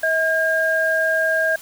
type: tone pair together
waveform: sine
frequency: 641.5 / 1615 Hz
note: E5 / G#6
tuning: -47 / -49 cents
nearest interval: octave + major third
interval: 1598 cents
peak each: -20 / -18 dBFS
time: 0.03-1.56 s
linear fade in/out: 5 ms
effects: white hiss -41 dBFS RMS until 1.61 s